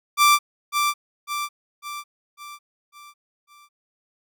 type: tone with echo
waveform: sawtooth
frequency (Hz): 1174.7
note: D6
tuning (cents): 0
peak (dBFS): -9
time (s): 0.17-0.39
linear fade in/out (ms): 50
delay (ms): 550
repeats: 6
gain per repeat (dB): -6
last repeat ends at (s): 3.69
effects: none